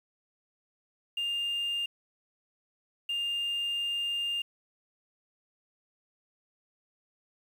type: tone bursts at uneven times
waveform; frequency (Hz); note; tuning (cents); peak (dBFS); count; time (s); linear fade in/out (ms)
sine; 2807; F7; +8; -27; 2; 1.17-1.86 / 3.09-4.42; 5
effects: tanh soft clip ceiling -27 dBFS + 9-bit